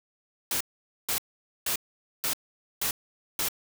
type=noise bursts; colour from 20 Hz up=white; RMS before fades=-28 dBFS; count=6; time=0.51-3.486 s; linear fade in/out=2 ms; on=96 ms; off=480 ms; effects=none